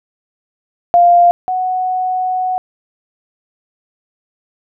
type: tone pair in turn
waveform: sine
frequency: 698.5 / 740 Hz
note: F5 / F#5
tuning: 0 / 0 cents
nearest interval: minor second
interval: 100 cents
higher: second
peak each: -5 / -14 dBFS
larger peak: first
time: 0.94-1.31 / 1.48-2.58 s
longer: second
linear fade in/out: 0 ms
effects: none